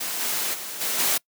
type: noise with level steps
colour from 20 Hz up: white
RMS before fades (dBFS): -29 / -26 / -34 / -26 / -22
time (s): 0-1.18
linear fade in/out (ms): 10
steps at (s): 0.19 / 0.53 / 0.8 / 0.98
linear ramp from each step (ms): 20
effects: noise-tail reverb RT60 0.1 s tail -25 dB re dry + high-pass 200 Hz 12 dB/octave